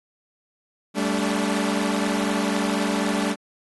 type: chord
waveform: sawtooth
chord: G suspended second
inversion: none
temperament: equal with one note detuned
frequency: 196 / 220 / 288.3 Hz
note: G3 / A3 / D4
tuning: 0 / 0 / -32 cents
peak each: -22 dBFS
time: 0.94-3.36 s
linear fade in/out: 50 ms
effects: AAC 32 kbps